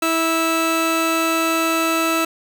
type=tone pair together; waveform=25% pulse; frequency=326.2 / 1315.4 Hz; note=E4 / E6; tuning=-18 / -4 cents; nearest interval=2 octaves; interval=2414 cents; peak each=-16 dBFS; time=0.02-2.25 s; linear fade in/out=5 ms; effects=none